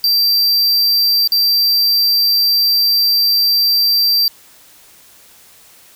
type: tone with dropouts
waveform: square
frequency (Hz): 4699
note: D8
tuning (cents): 0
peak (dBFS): -11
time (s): 0.04-4.28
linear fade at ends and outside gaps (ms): 1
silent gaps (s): 1.275-1.32
effects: white hiss -45 dBFS RMS until 5.95 s